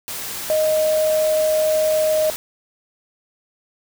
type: tone in noise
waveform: sine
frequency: 622 Hz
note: D#5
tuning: 1 cent flat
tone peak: -15 dBFS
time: 0.5-2.3 s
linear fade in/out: 0 ms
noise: white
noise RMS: -29 dBFS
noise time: 0.08-2.36 s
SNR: +11 dB
effects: none